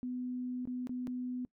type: tone with dropouts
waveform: sine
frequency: 250 Hz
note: B3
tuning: 21 cents sharp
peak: -35 dBFS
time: 0.03-1.45 s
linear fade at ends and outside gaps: 0 ms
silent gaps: 0.654-0.674 / 0.871-0.894 / 1.071-1.078 s
effects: noise-tail reverb RT60 0.1 s tail -23 dB re dry